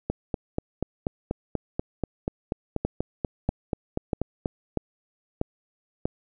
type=two click trains; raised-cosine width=2 ms; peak=-12 / -11 dBFS; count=19 / 6; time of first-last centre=0.1-4.458 / 2.85-6.055 s; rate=4.13 / 1.56 Hz; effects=none